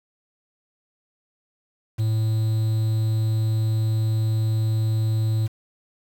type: tone with quantisation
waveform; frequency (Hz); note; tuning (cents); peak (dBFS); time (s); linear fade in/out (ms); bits
triangle; 110; A2; 0; -17; 1.98-5.48; 20; 7
effects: none

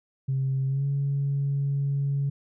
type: tone with pitch glide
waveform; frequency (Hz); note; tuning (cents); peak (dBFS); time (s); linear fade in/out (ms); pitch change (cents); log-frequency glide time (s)
sine; 133.9 to 139.99; C3 to C#3; +40 to +17; -22; 0.28-2.3; 10; +77; 0.67-0.85
effects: tanh soft clip ceiling -19 dBFS

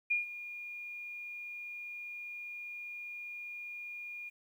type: tone with ADSR envelope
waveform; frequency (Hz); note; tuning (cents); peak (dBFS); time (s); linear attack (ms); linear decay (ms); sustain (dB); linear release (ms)
sine; 2425; D#7; -45; -26; 0.1-4.3; 13; 140; -15; 18
effects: 11-bit

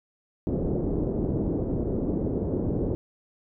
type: low-pass noise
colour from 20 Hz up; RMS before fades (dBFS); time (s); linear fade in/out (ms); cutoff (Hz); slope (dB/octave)
white; -27; 0.47-2.95; 0; 420; 24
effects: none

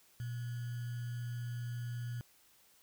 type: tone with sample-and-hold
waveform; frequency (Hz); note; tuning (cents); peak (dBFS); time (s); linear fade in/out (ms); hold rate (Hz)
sine; 120; B2; -49; -37; 0.2-2.21; 0; 1575
effects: white hiss -66 dBFS RMS until 2.82 s

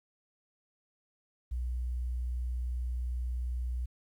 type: tone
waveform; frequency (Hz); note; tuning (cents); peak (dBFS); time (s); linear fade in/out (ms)
sine; 61.3; B1; -12; -31; 1.51-3.86; 10
effects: 11-bit

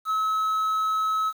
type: tone with quantisation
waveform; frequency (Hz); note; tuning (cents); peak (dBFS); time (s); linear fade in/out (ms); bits
triangle; 1290; E6; -38; -20; 0.05-1.33; 50; 8
effects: none

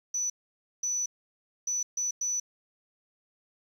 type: tone bursts at uneven times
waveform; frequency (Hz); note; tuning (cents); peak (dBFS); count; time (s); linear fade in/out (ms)
sine; 5960; F#8; +12; -27; 5; 0.14-0.3 / 0.83-1.06 / 1.67-1.83 / 1.97-2.11 / 2.21-2.4; 5
effects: 9-bit

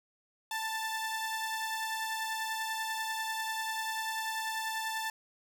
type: tone pair together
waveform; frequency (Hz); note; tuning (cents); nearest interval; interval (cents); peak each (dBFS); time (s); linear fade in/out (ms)
sawtooth; 886 / 1761.8; A5 / A6; +12 / +2; octave; 1190; -31 / -35; 0.51-5.1; 2
effects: none

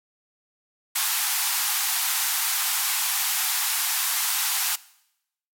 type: band-pass noise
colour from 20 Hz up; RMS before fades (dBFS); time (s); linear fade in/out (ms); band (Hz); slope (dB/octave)
white; -25; 0.95-4.76; 10; 740 to 16000; 96
effects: noise-tail reverb RT60 0.8 s tail -20 dB re dry

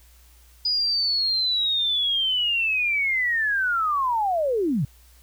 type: linear sweep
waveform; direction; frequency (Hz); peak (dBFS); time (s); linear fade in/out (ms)
sine; down; 4966 to 116.54; -20; 0.65-4.85; 5
effects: added 60 Hz sine -51 dBFS peak until 5.22 s + white hiss -57 dBFS RMS until 5.22 s

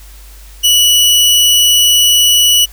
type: tone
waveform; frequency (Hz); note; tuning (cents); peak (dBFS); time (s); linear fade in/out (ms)
sawtooth; 2944; F#7; -9; -3; 0.63-2.66; 20
effects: added 50 Hz sine -33 dBFS peak until 2.72 s + white hiss -41 dBFS RMS until 2.72 s

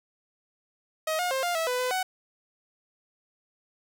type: tone with pitch steps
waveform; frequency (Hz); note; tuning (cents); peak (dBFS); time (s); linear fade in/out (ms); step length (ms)
sawtooth; 631 / 716 / 530 / 702 / 651 / 498.7 / 504 / 747; D#5 / F5 / C5 / F5 / E5 / B4 / B4 / F#5; +24 / +43 / +22 / +9 / -22 / +17 / +35 / +16; -22; 1.07-2.03; 5; 120
effects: none

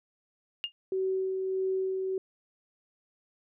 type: tone with exponential decay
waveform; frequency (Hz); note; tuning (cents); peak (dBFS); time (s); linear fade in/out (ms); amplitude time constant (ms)
sine; 2830; F7; +22; -25; 0.64-0.72; 0; 17
type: tone with tremolo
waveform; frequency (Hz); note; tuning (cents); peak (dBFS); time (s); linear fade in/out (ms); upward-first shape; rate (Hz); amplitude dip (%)
sine; 379; F#4; +42; -26; 0.92-2.18; 2; sine; 1.6; 30
effects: none

